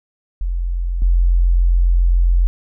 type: tone with level steps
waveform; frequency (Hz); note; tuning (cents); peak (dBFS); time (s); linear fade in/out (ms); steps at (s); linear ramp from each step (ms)
sine; 43.65; F1; 0; -17 / -10; 0.41-2.47; 0; 1.02; 2
effects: none